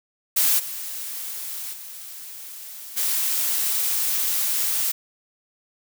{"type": "noise with level steps", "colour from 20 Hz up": "blue", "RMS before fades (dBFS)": [-19, -32, -38, -23], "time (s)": [0.36, 4.92], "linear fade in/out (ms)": 10, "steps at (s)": [0.58, 1.72, 2.96], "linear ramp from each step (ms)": 20, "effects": []}